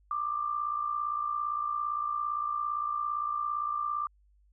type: tone with amplitude modulation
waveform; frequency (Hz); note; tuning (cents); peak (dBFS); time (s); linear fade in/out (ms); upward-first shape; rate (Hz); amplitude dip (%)
sine; 1185; D6; +15; -26; 0.11-4.07; 2; sine; 57.6; 65
effects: added 50 Hz sine -61 dBFS peak until 4.52 s